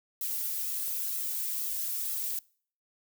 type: noise with flanger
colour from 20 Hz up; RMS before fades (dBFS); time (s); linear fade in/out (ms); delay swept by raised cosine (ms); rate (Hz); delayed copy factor
violet; -33; 0.21-2.39; 2; 1.5 to 3.1; 2.1; +1
effects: noise-tail reverb RT60 0.5 s tail -24 dB re dry